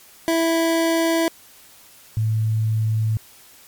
25% pulse / sine tone pair in turn, 329.6 / 109.99 Hz, E4 / A2, 0 / 0 cents, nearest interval octave + perfect fifth, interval 1900 cents, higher first, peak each -13 / -17 dBFS, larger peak first, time 0.28-1.28 / 2.17-3.17 s, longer neither, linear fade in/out 0 ms, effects white hiss -48 dBFS RMS until 3.67 s + MP3 96 kbps

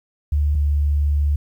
sine tone pair in turn, 73.42 / 72.83 Hz, D2 / D2, 0 / -14 cents, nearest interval unison, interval 14 cents, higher first, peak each -15 dBFS, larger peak neither, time 0.32-0.55 / 0.55-1.36 s, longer second, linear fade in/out 5 ms, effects 9-bit

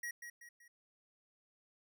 square tone with echo, 1901 Hz, A#6, 33 cents sharp, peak -40 dBFS, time 0.03-0.11 s, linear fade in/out 5 ms, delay 190 ms, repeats 3, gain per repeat -7 dB, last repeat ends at 0.68 s, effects none

